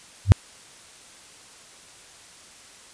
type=tone with exponential growth; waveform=sine; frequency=98 Hz; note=G2; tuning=in tune; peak=-3 dBFS; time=0.25-0.32 s; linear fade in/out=0 ms; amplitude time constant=15 ms; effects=white hiss -48 dBFS RMS until 2.93 s + resampled to 22050 Hz